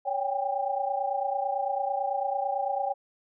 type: tone cluster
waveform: sine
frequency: 561 / 776 / 805 Hz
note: C#5 / G5 / G5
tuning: +21 / -18 / +46 cents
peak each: -32 / -30 / -30 dBFS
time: 0.05-2.94 s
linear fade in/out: 20 ms
effects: none